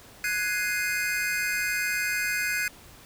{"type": "chord", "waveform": "square", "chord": "Ab dominant seventh", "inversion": "third", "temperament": "equal", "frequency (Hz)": [1480, 1661.2, 2093, 2489], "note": ["Gb6", "Ab6", "C7", "Eb7"], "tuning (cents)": [0, 0, 0, 0], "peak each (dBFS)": -32, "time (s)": [0.24, 2.68], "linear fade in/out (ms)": 2, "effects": ["pink hiss -50 dBFS RMS until 3.05 s"]}